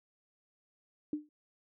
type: tone with exponential decay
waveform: sine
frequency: 300 Hz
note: D4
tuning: 37 cents sharp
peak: -28 dBFS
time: 1.13-1.29 s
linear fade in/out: 2 ms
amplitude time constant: 33 ms
effects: none